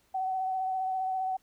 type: tone with vibrato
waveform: sine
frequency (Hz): 755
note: F#5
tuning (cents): +35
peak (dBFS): -28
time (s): 0.14-1.37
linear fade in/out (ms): 10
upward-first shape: sine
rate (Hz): 15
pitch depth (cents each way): 21
effects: pink hiss -68 dBFS RMS until 1.42 s